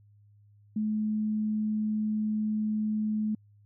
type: tone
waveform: sine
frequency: 214.4 Hz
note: A3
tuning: 45 cents flat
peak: -26 dBFS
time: 0.76-3.35 s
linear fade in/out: 5 ms
effects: added 103 Hz sine -56 dBFS peak until 3.65 s